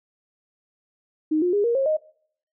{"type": "tone with pitch steps", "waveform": "sine", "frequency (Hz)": [310.2, 356.3, 409.3, 470.2, 540.1, 620.4], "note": ["D#4", "F4", "G#4", "A#4", "C#5", "D#5"], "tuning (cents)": [-5, 35, -25, 15, -45, -5], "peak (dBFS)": -18, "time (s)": [1.31, 1.97], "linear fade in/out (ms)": 10, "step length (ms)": 110, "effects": ["noise-tail reverb RT60 0.6 s tail -24 dB re dry"]}